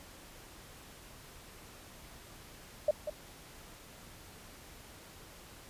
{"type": "tone with echo", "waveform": "sine", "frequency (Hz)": 603, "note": "D5", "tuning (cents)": 46, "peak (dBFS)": -23, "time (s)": [2.88, 2.91], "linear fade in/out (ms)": 5, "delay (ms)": 190, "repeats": 1, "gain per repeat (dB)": -10, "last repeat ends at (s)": 3.1, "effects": ["pink hiss -53 dBFS RMS until 5.69 s", "resampled to 32000 Hz"]}